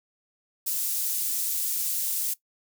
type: high-pass noise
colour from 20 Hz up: pink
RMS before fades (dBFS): -28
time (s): 0.66-2.34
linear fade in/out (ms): 10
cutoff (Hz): 9900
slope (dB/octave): 12
effects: noise-tail reverb RT60 0.1 s tail -18 dB re dry